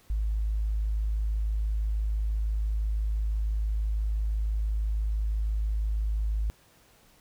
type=tone; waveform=sine; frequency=53 Hz; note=G#1; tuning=36 cents sharp; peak=-24 dBFS; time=0.1-6.5 s; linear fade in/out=0 ms; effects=tanh soft clip ceiling -20 dBFS + pink hiss -60 dBFS RMS until 7.2 s